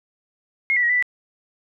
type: tone with pitch steps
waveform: sine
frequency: 2152 / 1966 / 1899 / 1983 / 1971 Hz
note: C7 / B6 / A#6 / B6 / B6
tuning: +48 / -8 / +32 / +7 / -4 cents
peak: -16 dBFS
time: 0.7-1.025 s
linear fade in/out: 0 ms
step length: 65 ms
effects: none